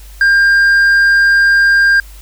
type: tone with tanh clipping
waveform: sine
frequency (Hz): 1600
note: G6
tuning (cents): +35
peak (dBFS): -7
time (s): 0.21-2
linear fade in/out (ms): 2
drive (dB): 4
effects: added 50 Hz sine -32 dBFS peak until 2.21 s + white hiss -42 dBFS RMS until 2.21 s